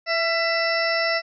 harmonic tone with a mistuned harmonic, 663 Hz, E5, 10 cents sharp, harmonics 1 / 2 / 3 / 4 / 6 / 7 / 8, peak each -24 / -29 / -24 / -31 / -37 / -34 / -28 dBFS, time 0.06-1.22 s, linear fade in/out 50 ms, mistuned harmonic 2, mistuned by +40 cents, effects none

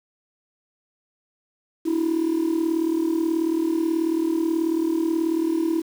sine tone with amplitude modulation, 326.7 Hz, E4, 15 cents flat, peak -14 dBFS, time 1.85-5.82 s, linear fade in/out 20 ms, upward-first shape sine, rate 38.4 Hz, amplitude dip 80%, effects tanh soft clip ceiling -16 dBFS + 7-bit

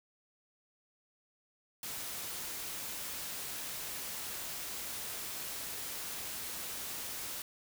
white noise, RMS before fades -41 dBFS, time 1.83-7.42 s, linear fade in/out 2 ms, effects none

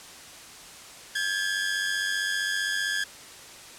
sawtooth tone pair together, 1605 / 1700.4 Hz, G6 / G#6, +40 / +40 cents, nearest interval minor second, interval 100 cents, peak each -25 dBFS, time 1.15-3.04 s, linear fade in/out 5 ms, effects white hiss -45 dBFS RMS until 3.78 s + low-pass 9000 Hz 12 dB/octave

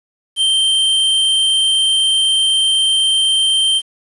square tone, 3136 Hz, G7, in tune, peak -12 dBFS, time 0.36-3.82 s, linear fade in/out 50 ms, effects resampled to 24000 Hz + 7-bit

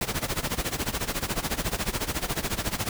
pink noise with tremolo, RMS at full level -26 dBFS, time 0.01-2.89 s, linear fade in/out 2 ms, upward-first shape sine, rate 14 Hz, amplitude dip 85%, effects none

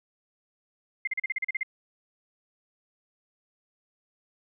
sine tone bursts, 2097 Hz, C7, 3 cents sharp, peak -25 dBFS, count 10, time 1.05-1.632 s, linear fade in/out 5 ms, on 24 ms, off 38 ms, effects none

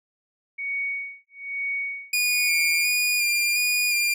sine tone with tremolo, 2235 Hz, C#7, 14 cents sharp, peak -24 dBFS, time 0.58-2.99 s, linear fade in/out 10 ms, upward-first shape sine, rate 1.1 Hz, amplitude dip 100%
sawtooth tone with vibrato, 2424 Hz, D#7, 46 cents flat, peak -17 dBFS, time 2.13-4.14 s, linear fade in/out 5 ms, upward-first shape square, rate 1.4 Hz, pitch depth 19 cents each way
effects none

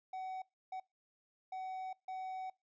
triangle tone bursts at uneven times, 752 Hz, F#5, 28 cents sharp, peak -38 dBFS, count 4, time 0.13-0.42 / 0.72-0.8 / 1.52-1.93 / 2.08-2.5 s, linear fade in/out 5 ms, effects noise-tail reverb RT60 0.2 s tail -23 dB re dry + resampled to 16000 Hz

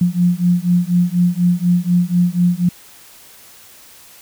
sine beating tone pair, 174.61 / 178.71 Hz, F3 / F3, 0 / +40 cents, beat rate 4.1 Hz, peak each -15 dBFS, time 0.01-2.69 s, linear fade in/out 5 ms, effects white hiss -43 dBFS RMS until 4.21 s

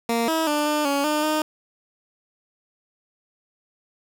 15% pulse tone with pitch steps, 232.3 / 322.3 / 296.9 / 300 / 280.9 / 302 / 307.8 Hz, A#3 / E4 / D4 / D4 / C#4 / D4 / D#4, -6 / -39 / +19 / +37 / +23 / +48 / -19 cents, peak -14 dBFS, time 0.09-1.42 s, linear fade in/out 2 ms, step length 190 ms, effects none

